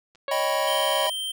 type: clicks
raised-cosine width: 0.2 ms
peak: -37 / -38 dBFS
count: 2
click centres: 0.15 / 0.156 s
type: harmonic tone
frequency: 554.4 Hz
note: C#5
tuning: in tune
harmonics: 1 / 2 / 3 / 4 / 5 / 6 / 7 / 8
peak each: -28 / -34 / -38 / -40 / -42 / -44 / -45 / -46 dBFS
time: 0.28-1.07 s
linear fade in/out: 2 ms
type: chord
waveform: square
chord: Eb augmented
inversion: none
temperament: equal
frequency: 622.3 / 784 / 987.8 Hz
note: Eb5 / G5 / B5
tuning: 0 / 0 / 0 cents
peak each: -27 / -32 / -28 dBFS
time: 0.31-1.1 s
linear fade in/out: 5 ms
type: tone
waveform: square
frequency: 3136 Hz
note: G7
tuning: in tune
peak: -28 dBFS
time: 0.67-1.32 s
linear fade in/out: 10 ms
effects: none